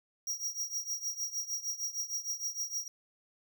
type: tone with tremolo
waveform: square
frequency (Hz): 5690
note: F8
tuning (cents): +31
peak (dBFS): -31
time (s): 0.27-2.88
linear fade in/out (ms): 2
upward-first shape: triangle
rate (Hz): 6.5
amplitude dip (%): 90
effects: none